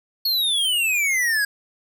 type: exponential sweep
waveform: square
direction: down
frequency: 4387 to 1622 Hz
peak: -19 dBFS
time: 0.25-1.45 s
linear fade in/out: 5 ms
effects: none